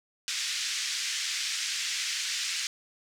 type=band-pass noise; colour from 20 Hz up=white; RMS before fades=-32 dBFS; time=0.28-2.67 s; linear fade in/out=0 ms; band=1800 to 6700 Hz; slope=24 dB/octave; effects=none